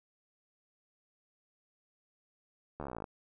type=slowing click train; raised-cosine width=1 ms; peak=-26 dBFS; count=16; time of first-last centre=2.8-3.042 s; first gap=13 ms; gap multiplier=1.03; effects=none